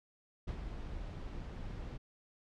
brown noise with ADSR envelope, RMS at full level -38 dBFS, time 0.47-1.98 s, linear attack 12 ms, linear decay 76 ms, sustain -5 dB, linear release 21 ms, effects low-pass 5000 Hz 12 dB/octave

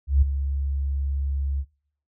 sine tone with ADSR envelope, 69.3 Hz, C#2, in tune, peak -12 dBFS, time 0.07-1.65 s, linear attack 150 ms, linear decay 11 ms, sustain -11 dB, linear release 55 ms, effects noise-tail reverb RT60 0.6 s tail -21 dB re dry

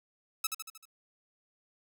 5% pulse tone with echo, 1300 Hz, E6, 24 cents flat, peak -16 dBFS, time 0.44-0.47 s, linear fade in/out 5 ms, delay 77 ms, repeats 5, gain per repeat -5 dB, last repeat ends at 0.855 s, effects none

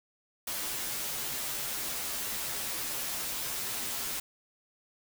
white noise with comb filter, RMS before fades -35 dBFS, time 0.47-4.2 s, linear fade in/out 5 ms, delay 11 ms, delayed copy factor -0.7, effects none

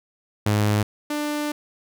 sawtooth tone pair in turn, 104.9 / 296.7 Hz, G#2 / D4, +18 / +18 cents, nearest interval octave + tritone, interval 1800 cents, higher second, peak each -14 / -20 dBFS, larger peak first, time 0.46-0.83 / 1.1-1.52 s, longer second, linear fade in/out 5 ms, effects none

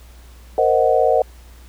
sine chord, C half-diminished seventh, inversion third, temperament equal, 466.2 / 523.3 / 622.3 / 740 Hz, Bb4 / C5 / Eb5 / Gb5, 0 / 0 / 0 / 0 cents, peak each -18 dBFS, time 0.58-1.22 s, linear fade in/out 2 ms, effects added 60 Hz sine -40 dBFS peak until 1.68 s + pink hiss -50 dBFS RMS until 1.68 s

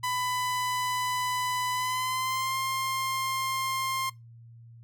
sawtooth tone with pitch glide, 999 to 1058.4 Hz, B5 to C6, +20 to +20 cents, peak -24 dBFS, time 0.03-4.1 s, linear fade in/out 10 ms, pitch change +100 cents, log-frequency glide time 1.72-2.57 s, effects noise-tail reverb RT60 0.2 s tail -22 dB re dry + added 116 Hz sine -47 dBFS peak until 4.83 s

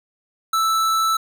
sine tone with hard clipping, 1318.5 Hz, E6, in tune, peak -18 dBFS, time 0.53-1.17 s, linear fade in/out 5 ms, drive 18 dB, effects none

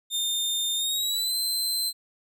sawtooth tone with pitch glide, 3627 to 4095 Hz, A#7 to C8, -48 to -38 cents, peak -22 dBFS, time 0.1-1.93 s, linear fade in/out 50 ms, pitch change +210 cents, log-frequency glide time 0.75-1.36 s, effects none

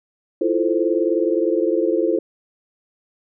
sine chord, F major seventh, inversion third, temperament equal, 329.6 / 349.2 / 440 / 523.3 Hz, E4 / F4 / A4 / C5, 0 / 0 / 0 / 0 cents, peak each -21 / -21 / -22 / -23 dBFS, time 0.41-2.19 s, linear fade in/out 5 ms, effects none

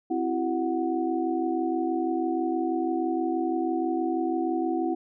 sine tone cluster, 261.5 / 332.5 / 378.7 / 739 Hz, C4 / E4 / F#4 / F#5, -1 / +15 / +40 / -2 cents, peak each -31 / -26 / -34 / -32 dBFS, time 0.1-4.95 s, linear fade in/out 10 ms, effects none

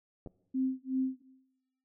clicks, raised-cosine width 2 ms, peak -31 dBFS, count 2, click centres 0.262 / 0.273 s
sine tone with tremolo, 261.6 Hz, C4, in tune, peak -26 dBFS, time 0.54-1.22 s, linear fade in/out 10 ms, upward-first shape sine, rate 2.7 Hz, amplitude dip 100%
effects noise-tail reverb RT60 1.0 s tail -20 dB re dry

